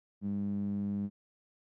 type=tone with band-pass filter; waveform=sawtooth; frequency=100.8 Hz; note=G2; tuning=49 cents sharp; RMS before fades=-34 dBFS; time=0.21-1.1 s; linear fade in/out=50 ms; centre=200 Hz; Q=4.7; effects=none